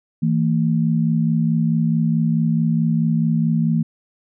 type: tone pair together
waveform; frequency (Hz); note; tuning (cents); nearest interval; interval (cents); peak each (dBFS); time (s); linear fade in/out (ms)
sine; 162.07 / 226.7; E3 / A#3; -29 / -48; tritone; 581; -17 / -19; 0.22-3.83; 10
effects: none